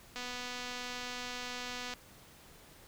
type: click train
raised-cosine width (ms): 0.2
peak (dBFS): -24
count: 440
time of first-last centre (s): 0.16-1.937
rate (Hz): 247
effects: pink hiss -57 dBFS RMS until 2.87 s